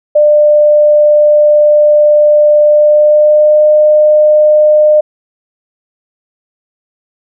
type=tone with pitch glide; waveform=sine; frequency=597 to 606 Hz; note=D5 to D#5; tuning=+28 to -46 cents; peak=-3 dBFS; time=0.15-5.01 s; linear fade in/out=10 ms; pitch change=+26 cents; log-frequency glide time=2.65-3.67 s; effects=none